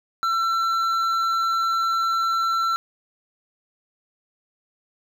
triangle tone with hard clipping, 1345 Hz, E6, 34 cents sharp, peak -21 dBFS, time 0.23-2.76 s, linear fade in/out 0 ms, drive 10 dB, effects none

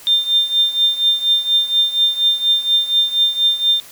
sine tone with tremolo, 3600 Hz, A7, 39 cents sharp, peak -9 dBFS, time 0.07-3.8 s, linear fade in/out 0 ms, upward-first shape triangle, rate 4.2 Hz, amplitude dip 85%, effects white hiss -40 dBFS RMS until 3.91 s

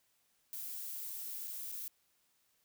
violet noise with dropouts, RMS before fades -43 dBFS, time 0.53-1.88 s, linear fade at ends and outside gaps 0 ms, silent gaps 1.475-1.479 / 1.717-1.723 s, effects white hiss -75 dBFS RMS until 2.64 s

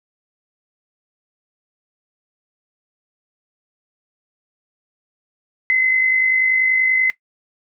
sine tone with amplitude modulation, 2046 Hz, C7, 39 cents flat, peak -11 dBFS, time 5.7-7.1 s, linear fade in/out 0 ms, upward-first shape sine, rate 50.3 Hz, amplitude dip 35%, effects noise-tail reverb RT60 0.1 s tail -18 dB re dry

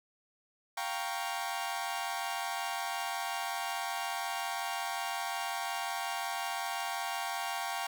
sawtooth chord, G half-diminished seventh, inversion third, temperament equal, 698.5 / 784 / 932.3 / 1108.7 Hz, F5 / G5 / Bb5 / Db6, 0 / 0 / 0 / 0 cents, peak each -36 / -34 / -36 / -38 dBFS, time 0.77-7.87 s, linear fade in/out 5 ms, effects none

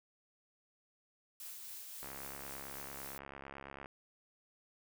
blue noise with tremolo, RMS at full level -47 dBFS, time 1.4-3.18 s, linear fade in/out 2 ms, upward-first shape triangle, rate 3.8 Hz, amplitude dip 30%
click train, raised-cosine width 0.5 ms, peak -32 dBFS, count 127, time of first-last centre 2.03-3.859 s, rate 68.9 Hz
effects none

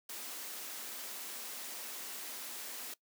white high-pass noise, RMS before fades -44 dBFS, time 0.09-2.94 s, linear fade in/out 5 ms, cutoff 210 Hz, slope 96 dB/octave, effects noise-tail reverb RT60 0.1 s tail -20 dB re dry

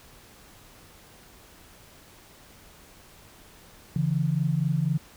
sine tone pair together, 141.32 / 165.4 Hz, C#3 / E3, +34 / +6 cents, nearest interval minor third, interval 272 cents, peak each -25 dBFS, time 3.96-4.98 s, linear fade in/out 2 ms, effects pink hiss -52 dBFS RMS until 5.16 s

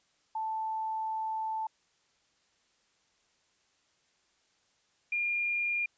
sine tone pair in turn, 880 / 2410 Hz, A5 / D7, 0 / +44 cents, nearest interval octave + perfect fourth, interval 1744 cents, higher second, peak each -31 / -28 dBFS, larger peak second, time 0.35-1.67 / 5.12-5.86 s, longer first, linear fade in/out 5 ms, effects white hiss -71 dBFS RMS until 5.97 s + resampled to 16000 Hz

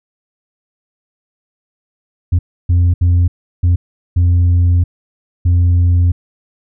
sine tone bursts at uneven times, 87.6 Hz, F2, 6 cents sharp, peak -5 dBFS, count 6, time 2.32-2.39 / 2.69-2.94 / 3.01-3.28 / 3.63-3.76 / 4.16-4.84 / 5.45-6.12 s, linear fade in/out 10 ms, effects tanh soft clip ceiling -7 dBFS

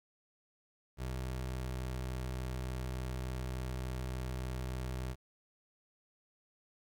25% pulse tone with pitch glide, 63.8 to 63.43 Hz, C2 to B1, -43 to +47 cents, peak -33 dBFS, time 0.97-5.16 s, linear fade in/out 50 ms, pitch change -10 cents, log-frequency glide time 1.25-1.81 s, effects 11-bit

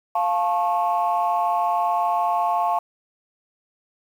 sine chord, F augmented, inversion none, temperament just, 698.5 / 873.1 / 1091.3 Hz, F5 / A5 / C#6, 0 / -14 / -27 cents, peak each -21 / -22 / -24 dBFS, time 0.15-2.79 s, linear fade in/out 5 ms, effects tanh soft clip ceiling -12 dBFS + 8-bit

